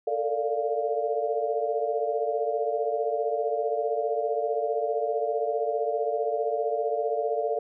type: chord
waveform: sine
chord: Bb major seventh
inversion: third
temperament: equal with one note detuned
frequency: 440 / 455.3 / 587.3 / 698.5 Hz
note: A4 / Bb4 / D5 / F5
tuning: 0 / -41 / 0 / 0 cents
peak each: -30 dBFS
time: 0.07-7.59 s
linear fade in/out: 5 ms
effects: none